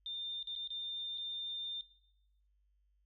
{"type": "tone with dropouts", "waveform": "sine", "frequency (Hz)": 3606, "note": "A7", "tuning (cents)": 42, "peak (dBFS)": -39, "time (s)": [0.06, 1.81], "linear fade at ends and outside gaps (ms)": 1, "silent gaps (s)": [[0.428, 0.472], [0.553, 0.561], [0.675, 0.704], [1.176, 1.181]], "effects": ["noise-tail reverb RT60 0.9 s tail -17 dB re dry", "added 50 Hz sine -70 dBFS peak until 3.05 s"]}